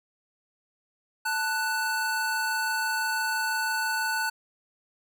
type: tone pair together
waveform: square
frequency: 884.6 / 1483 Hz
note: A5 / F#6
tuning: +9 / +4 cents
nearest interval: major sixth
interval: 895 cents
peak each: -31 / -28 dBFS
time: 1.25-4.3 s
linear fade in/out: 10 ms
effects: none